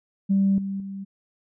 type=tone with level steps; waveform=sine; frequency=195.6 Hz; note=G3; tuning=4 cents flat; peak=-16 / -26 / -31 dBFS; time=0.29-1.05 s; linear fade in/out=20 ms; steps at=0.58 / 0.8 s; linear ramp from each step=2 ms; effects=tanh soft clip ceiling -12 dBFS